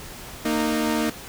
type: tone pair together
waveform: sawtooth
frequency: 230.5 / 308.4 Hz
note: A#3 / D#4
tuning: -19 / -15 cents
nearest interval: perfect fourth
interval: 504 cents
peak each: -20 dBFS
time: 0.45-1.1 s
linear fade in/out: 5 ms
effects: pink hiss -39 dBFS RMS until 1.28 s